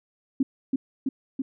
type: tone with echo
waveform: sine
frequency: 266.7 Hz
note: C4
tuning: 33 cents sharp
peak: -18 dBFS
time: 0.4-0.43 s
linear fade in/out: 5 ms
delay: 330 ms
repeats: 3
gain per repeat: -2 dB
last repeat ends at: 1.42 s
effects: none